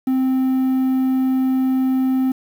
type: tone with quantisation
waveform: triangle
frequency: 261 Hz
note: C4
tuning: 4 cents flat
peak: -13 dBFS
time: 0.07-2.32 s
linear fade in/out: 5 ms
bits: 7
effects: none